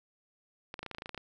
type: clicks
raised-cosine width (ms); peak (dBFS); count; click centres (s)
0.3; -24; 12; 0.741 / 0.792 / 0.83 / 0.863 / 0.913 / 0.948 / 0.984 / 1.021 / 1.059 / 1.093 / 1.146 / 1.177
effects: none